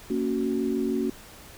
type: chord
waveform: sine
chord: F# major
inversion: first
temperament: just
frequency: 231.2 / 277.5 / 370 Hz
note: A#3 / C#4 / F#4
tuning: -14 / +2 / 0 cents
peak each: -28 dBFS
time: 0.1-1.1 s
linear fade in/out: 5 ms
effects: pink hiss -47 dBFS RMS until 1.57 s